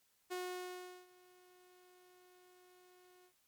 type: tone with ADSR envelope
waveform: sawtooth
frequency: 363 Hz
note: F#4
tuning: 33 cents flat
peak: -35 dBFS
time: 0.3-3.33 s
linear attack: 22 ms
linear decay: 740 ms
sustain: -24 dB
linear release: 88 ms
effects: white hiss -75 dBFS RMS until 3.47 s + MP3 96 kbps